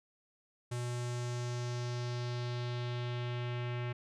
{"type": "tone with low-pass filter sweep", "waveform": "square", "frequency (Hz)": 121.7, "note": "B2", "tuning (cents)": -25, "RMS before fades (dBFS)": -37, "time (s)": [0.71, 3.93], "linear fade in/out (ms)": 10, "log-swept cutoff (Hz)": [8800, 2500], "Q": 2.1, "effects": []}